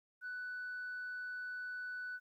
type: tone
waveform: sine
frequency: 1489 Hz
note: F#6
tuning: 11 cents sharp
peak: -39 dBFS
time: 0.21-2.2 s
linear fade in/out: 50 ms
effects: tanh soft clip ceiling -38 dBFS + 13-bit